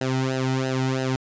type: tone with flanger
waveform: sawtooth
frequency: 131 Hz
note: C3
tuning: 2 cents sharp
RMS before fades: -24 dBFS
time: 0.01-1.16 s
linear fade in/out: 2 ms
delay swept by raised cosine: 0.87 to 1.84 ms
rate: 3 Hz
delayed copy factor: -1
effects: resampled to 16000 Hz